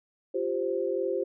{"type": "chord", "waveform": "sine", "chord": "F suspended second", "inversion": "none", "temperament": "equal", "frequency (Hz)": [349.2, 392, 523.3], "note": ["F4", "G4", "C5"], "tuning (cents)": [0, 0, 0], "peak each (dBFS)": [-32, -30, -30], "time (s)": [0.34, 1.24], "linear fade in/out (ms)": 10, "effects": []}